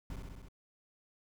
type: noise with echo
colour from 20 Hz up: brown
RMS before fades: -41 dBFS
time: 0.1-0.16 s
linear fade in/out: 2 ms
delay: 65 ms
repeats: 5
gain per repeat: -2 dB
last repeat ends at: 0.485 s
effects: none